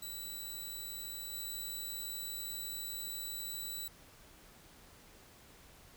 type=tone with level steps; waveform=10% pulse; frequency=3951 Hz; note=B7; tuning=in tune; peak=-34 / -32 dBFS; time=0.02-3.88 s; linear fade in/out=5 ms; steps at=1.32 s; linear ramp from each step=20 ms; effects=pink hiss -59 dBFS RMS until 5.96 s